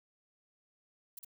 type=noise with echo; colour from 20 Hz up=violet; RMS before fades=-45 dBFS; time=1.17-1.19 s; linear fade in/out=5 ms; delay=58 ms; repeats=1; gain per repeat=-3 dB; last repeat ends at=1.248 s; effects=none